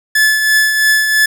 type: tone with tremolo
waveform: 45% pulse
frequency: 1729 Hz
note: A6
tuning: 31 cents flat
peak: -7 dBFS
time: 0.15-1.26 s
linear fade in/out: 5 ms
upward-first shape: triangle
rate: 3 Hz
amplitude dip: 50%
effects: none